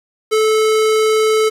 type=tone; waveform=square; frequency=435.4 Hz; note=A4; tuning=18 cents flat; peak=-12 dBFS; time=0.31-1.5 s; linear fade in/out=20 ms; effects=low-pass 11000 Hz 12 dB/octave + 7-bit

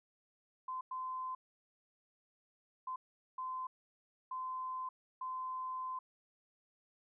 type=tone bursts at uneven times; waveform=sine; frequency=1030 Hz; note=C6; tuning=28 cents flat; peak=-38 dBFS; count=6; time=0.68-0.81 / 0.91-1.35 / 2.87-2.96 / 3.38-3.67 / 4.31-4.89 / 5.21-5.99 s; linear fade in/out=5 ms; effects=none

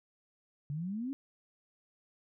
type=exponential sweep; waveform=sine; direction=up; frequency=139.2 to 283.2 Hz; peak=-34 dBFS; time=0.7-1.13 s; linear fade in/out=0 ms; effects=none

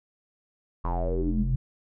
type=tone with low-pass filter sweep; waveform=square; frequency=43.27 Hz; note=F1; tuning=15 cents flat; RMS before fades=-26 dBFS; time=0.84-1.56 s; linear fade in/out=10 ms; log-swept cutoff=1100 to 130 Hz; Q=9.5; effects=none

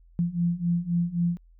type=beating tone pair; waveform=sine; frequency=170.2 / 174 Hz; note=F3 / F3; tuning=-44 / -6 cents; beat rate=3.8 Hz; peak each=-27 / -25 dBFS; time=0.19-1.37 s; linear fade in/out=0 ms; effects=added 42 Hz sine -52 dBFS peak until 1.59 s

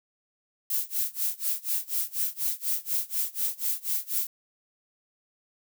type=noise with tremolo; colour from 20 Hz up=violet; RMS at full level=-26 dBFS; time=0.7-4.27 s; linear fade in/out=2 ms; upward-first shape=sine; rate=4.1 Hz; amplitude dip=95%; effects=none

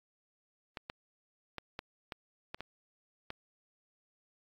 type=clicks; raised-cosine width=0.3 ms; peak=-23 dBFS; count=8; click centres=0.772 / 0.899 / 1.583 / 1.791 / 2.122 / 2.545 / 2.606 / 3.304 s; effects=AAC 32 kbps

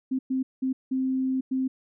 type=tone bursts at uneven times; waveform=sine; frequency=261.6 Hz; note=C4; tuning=in tune; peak=-23 dBFS; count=5; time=0.11-0.19 / 0.3-0.43 / 0.62-0.73 / 0.91-1.41 / 1.51-1.68 s; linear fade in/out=10 ms; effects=none

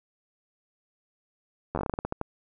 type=slowing click train; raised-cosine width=1 ms; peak=-15 dBFS; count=13; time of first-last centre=1.75-2.214 s; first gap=11 ms; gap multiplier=1.21; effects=none

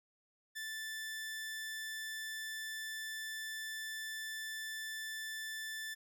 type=tone; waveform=sawtooth; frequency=1760 Hz; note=A6; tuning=in tune; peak=-37 dBFS; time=0.55-5.95 s; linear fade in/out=20 ms; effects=none

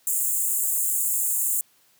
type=high-pass noise; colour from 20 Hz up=pink; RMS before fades=-24 dBFS; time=0.07-1.61 s; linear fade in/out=2 ms; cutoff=7000 Hz; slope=96 dB/octave; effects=white hiss -61 dBFS RMS until 1.99 s + high-pass 80 Hz 12 dB/octave

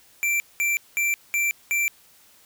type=tone bursts; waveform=square; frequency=2349 Hz; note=D7; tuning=in tune; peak=-21 dBFS; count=5; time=0.23-1.88 s; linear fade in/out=0 ms; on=170 ms; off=200 ms; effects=white hiss -55 dBFS RMS until 2.45 s

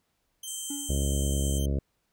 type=tone; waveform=15% pulse; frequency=3130 Hz; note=G7; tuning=3 cents flat; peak=-30 dBFS; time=0.43-1.66 s; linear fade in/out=5 ms
type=band-pass noise; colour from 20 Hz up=white; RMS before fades=-39 dBFS; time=0.47-1.59 s; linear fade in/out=10 ms; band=7300 to 8700 Hz; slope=96 dB/octave
type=tone with exponential decay; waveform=triangle; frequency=285 Hz; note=C#4; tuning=48 cents sharp; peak=-30 dBFS; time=0.7-1.26 s; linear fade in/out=5 ms; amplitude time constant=120 ms
type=harmonic tone; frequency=69.3 Hz; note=C#2; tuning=in tune; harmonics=1 / 2 / 3 / 4 / 5 / 6 / 7 / 8 / 9; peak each=-26 / -32 / -36 / -38 / -40 / -42 / -43 / -44 / -45 dBFS; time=0.89-1.79 s; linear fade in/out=5 ms
effects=pink hiss -75 dBFS RMS until 2.12 s

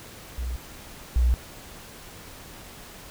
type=tone pair in turn; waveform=sine; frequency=61.1 / 60.75 Hz; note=B1 / B1; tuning=-18 / -28 cents; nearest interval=unison; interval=10 cents; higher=first; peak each=-27 / -17 dBFS; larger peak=second; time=0.38-0.56 / 1.16-1.34 s; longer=neither; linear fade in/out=0 ms; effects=pink hiss -44 dBFS RMS until 3.1 s

